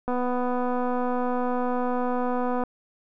click train, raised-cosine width 1 ms, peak -15 dBFS, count 635, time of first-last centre 0.08-2.636 s, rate 248 Hz, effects none

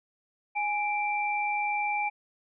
sine tone pair together, 830.6 / 2349 Hz, G#5 / D7, 0 / 0 cents, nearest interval octave + tritone, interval 1800 cents, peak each -28 / -30 dBFS, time 0.55-2.1 s, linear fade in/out 20 ms, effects none

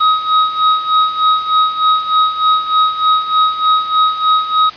square tone with tremolo, 1264 Hz, D#6, 27 cents sharp, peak -8 dBFS, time 0-4.7 s, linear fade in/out 10 ms, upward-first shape sine, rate 3.3 Hz, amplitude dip 75%, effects white hiss -33 dBFS RMS until 4.76 s + resampled to 11025 Hz

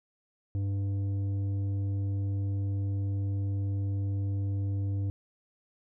sine tone with tanh clipping, 98.9 Hz, G2, 16 cents sharp, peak -29 dBFS, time 0.55-5.1 s, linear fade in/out 0 ms, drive 8 dB, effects none

